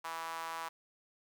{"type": "tone with high-pass filter", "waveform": "sawtooth", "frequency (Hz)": 164, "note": "E3", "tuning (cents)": -9, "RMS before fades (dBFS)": -41, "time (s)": [0.04, 0.69], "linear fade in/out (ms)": 10, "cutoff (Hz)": 1000, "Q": 3.2, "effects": []}